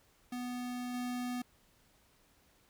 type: tone with level steps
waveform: square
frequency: 246.9 Hz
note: B3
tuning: in tune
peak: -38 / -36 dBFS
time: 0.32-1.42 s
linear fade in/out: 5 ms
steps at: 0.94 s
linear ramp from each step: 2 ms
effects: pink hiss -68 dBFS RMS until 2.69 s